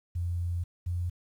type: tone pair in turn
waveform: sine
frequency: 87 / 87.86 Hz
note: F2 / F2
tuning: -6 / +11 cents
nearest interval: unison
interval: 17 cents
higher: second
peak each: -28 dBFS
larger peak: neither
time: 0.15-0.64 / 0.86-1.1 s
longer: first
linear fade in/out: 10 ms
effects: 10-bit